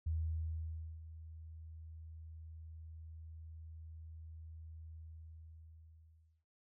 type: tone with ADSR envelope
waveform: sine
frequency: 80.2 Hz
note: E2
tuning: 47 cents flat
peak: -33 dBFS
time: 0.06-6.45 s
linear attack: 9 ms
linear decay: 930 ms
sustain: -15 dB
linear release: 1500 ms
effects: none